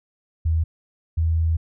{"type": "tone pair in turn", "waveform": "sine", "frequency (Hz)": [80.7, 81.45], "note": ["E2", "E2"], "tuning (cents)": [-36, -20], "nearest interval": "unison", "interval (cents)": 16, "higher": "second", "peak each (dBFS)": -17, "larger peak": "neither", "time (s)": [[0.45, 0.64], [1.17, 1.57]], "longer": "second", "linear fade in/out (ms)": 10, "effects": []}